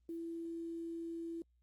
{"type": "tone with quantisation", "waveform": "sine", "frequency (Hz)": 333.3, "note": "E4", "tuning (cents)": 19, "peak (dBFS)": -40, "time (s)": [0.09, 1.42], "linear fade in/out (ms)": 2, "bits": 11, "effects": ["added 60 Hz sine -70 dBFS peak until 1.62 s", "Opus 24 kbps"]}